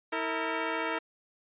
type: tone pair together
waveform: 10% pulse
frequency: 324.1 / 456.9 Hz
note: E4 / A#4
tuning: -29 / -35 cents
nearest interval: tritone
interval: 594 cents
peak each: -24 dBFS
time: 0.12-0.99 s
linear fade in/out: 10 ms
effects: resampled to 8000 Hz